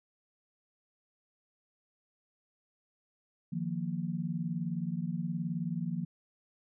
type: chord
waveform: sine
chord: Eb suspended second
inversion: none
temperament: equal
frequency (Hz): 155.56 / 174.61 / 233.1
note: Eb3 / F3 / Bb3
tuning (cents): 0 / 0 / 0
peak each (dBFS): -37 / -34 / -39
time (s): 3.52-6.05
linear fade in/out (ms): 10
effects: none